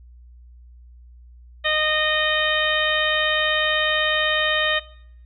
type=harmonic tone; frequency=616 Hz; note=D#5; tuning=17 cents flat; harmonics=1 / 2 / 3 / 4 / 5 / 6; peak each=-25 / -28 / -22 / -28 / -25 / -26 dBFS; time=1.64-4.8 s; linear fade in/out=20 ms; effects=noise-tail reverb RT60 0.7 s tail -20 dB re dry + added 60 Hz sine -43 dBFS peak until 5.25 s